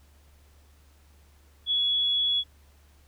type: tone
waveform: sine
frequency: 3376 Hz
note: G#7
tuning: 28 cents sharp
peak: -22 dBFS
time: 1.66-2.44 s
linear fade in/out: 50 ms
effects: added 72 Hz sine -55 dBFS peak until 3.07 s + pink hiss -63 dBFS RMS until 3.07 s